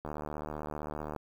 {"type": "click train", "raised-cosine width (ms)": 1, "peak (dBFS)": -24, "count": 85, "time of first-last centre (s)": [0.05, 1.163], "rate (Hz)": 75.5, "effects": ["9-bit"]}